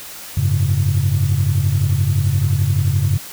sine chord, F# suspended second, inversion none, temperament just, 92.5 / 104.06 / 138.75 Hz, F#2 / G#2 / C#3, 0 / +4 / +2 cents, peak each -17 dBFS, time 0.37-3.18 s, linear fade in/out 5 ms, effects tanh soft clip ceiling -7 dBFS + white hiss -34 dBFS RMS until 3.32 s

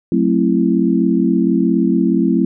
sine chord, F# half-diminished seventh, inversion none, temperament just, 185 / 222 / 266.4 / 333 Hz, F#3 / A3 / C4 / E4, 0 / +16 / +31 / +18 cents, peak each -17 dBFS, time 0.12-2.45 s, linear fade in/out 2 ms, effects none

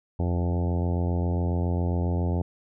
harmonic tone with a mistuned harmonic, 87.31 Hz, F2, in tune, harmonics 1 / 2 / 3 / 4 / 5 / 6 / 7 / 8 / 9 / 10, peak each -24 / -30 / -34 / -36 / -38 / -40 / -41 / -42 / -43 / -44 dBFS, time 0.19-2.42 s, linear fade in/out 5 ms, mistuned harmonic 1, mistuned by -25 cents, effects none

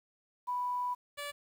sine / 10% pulse tone pair in turn, 987 / 577.6 Hz, B5 / D5, -1 / -29 cents, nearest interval major sixth, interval 928 cents, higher first, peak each -31 / -30 dBFS, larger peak second, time 0.47-0.95 / 1.17-1.32 s, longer first, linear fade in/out 20 ms, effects 10-bit

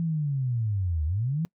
sine linear two-way sweep, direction down then up, 169.7 to 73.42 to 169.7 Hz, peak -24 dBFS, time 0-1.45 s, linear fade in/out 0 ms, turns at 1.05 s, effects noise-tail reverb RT60 0.1 s tail -25 dB re dry

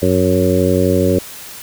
harmonic tone with a mistuned harmonic, 92 Hz, F#2, 9 cents flat, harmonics 1 / 2 / 3 / 4 / 5 / 6, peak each -18 / -18 / -18 / -18 / -18 / -18 dBFS, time 0.02-1.19 s, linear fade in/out 5 ms, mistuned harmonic 1, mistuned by +25 cents, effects white hiss -33 dBFS RMS until 1.62 s

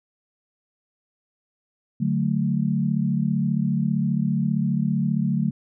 sine chord, D major, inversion none, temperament equal, 146.83 / 185 / 220 Hz, D3 / F#3 / A3, 0 / 0 / 0 cents, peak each -24 dBFS, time 2-5.51 s, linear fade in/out 10 ms, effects none

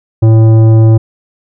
sine tone with tanh clipping, 111.5 Hz, A2, 23 cents sharp, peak -4 dBFS, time 0.22-0.98 s, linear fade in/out 10 ms, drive 12 dB, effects none

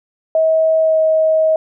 sine tone with pitch glide, 640 to 634.1 Hz, D#5 to D#5, +49 to +33 cents, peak -10 dBFS, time 0.35-1.56 s, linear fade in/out 2 ms, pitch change -16 cents, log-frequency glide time 0.8-0.99 s, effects none

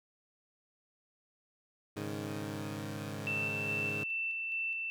15% pulse chord, Ab suspended fourth, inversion none, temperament equal, 103.83 / 138.59 / 155.56 Hz, Ab2 / Db3 / Eb3, 0 / 0 / 0 cents, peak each -34 / -37 / -37 dBFS, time 1.96-4.04 s, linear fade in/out 10 ms
sine tone with tremolo, 2671 Hz, E7, 22 cents sharp, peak -32 dBFS, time 3.27-4.9 s, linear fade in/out 0 ms, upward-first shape square, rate 2.4 Hz, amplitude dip 25%
effects none

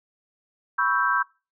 sine chord, C# half-diminished seventh, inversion third, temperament equal with one note detuned, 987.8 / 1108.7 / 1313.9 / 1568 Hz, B5 / C#6 / E6 / G6, 0 / 0 / -6 / 0 cents, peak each -27 / -25 / -26 / -23 dBFS, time 0.78-1.23 s, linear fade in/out 10 ms, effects noise-tail reverb RT60 0.3 s tail -23 dB re dry

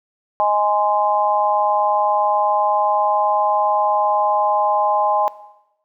sine chord, Ab major, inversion second, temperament just, 623 / 830.6 / 1038.3 Hz, Eb5 / Ab5 / C6, +2 / 0 / -14 cents, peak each -20 / -16 / -20 dBFS, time 0.4-5.28 s, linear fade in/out 0 ms, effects noise-tail reverb RT60 0.9 s tail -17 dB re dry

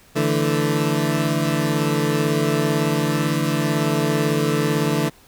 20% pulse chord, D suspended second, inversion none, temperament equal, 146.83 / 164.81 / 220 Hz, D3 / E3 / A3, 0 / 0 / 0 cents, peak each -16 / -18 / -20 dBFS, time 0.15-5.1 s, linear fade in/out 20 ms, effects pink hiss -51 dBFS RMS until 5.27 s

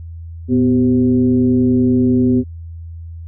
sine tone with frequency modulation, 250.3 Hz, B3, 23 cents sharp, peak -10 dBFS, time 0.48-2.44 s, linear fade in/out 50 ms, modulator 137 Hz, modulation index 0.72, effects added 83 Hz sine -28 dBFS peak until 3.27 s

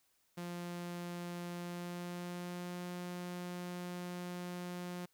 sawtooth tone with pitch glide, 174.61 to 177.66 Hz, F3 to F3, 0 to +30 cents, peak -37 dBFS, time 0.37-5.06 s, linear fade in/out 10 ms, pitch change +30 cents, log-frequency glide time 1.56-2.85 s, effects white hiss -75 dBFS RMS until 5.13 s

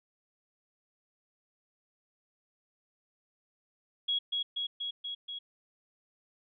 sine tone with echo, 3322 Hz, G#7, in tune, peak -27 dBFS, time 4.08-4.19 s, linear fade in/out 10 ms, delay 240 ms, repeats 5, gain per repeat -2 dB, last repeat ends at 5.39 s, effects none

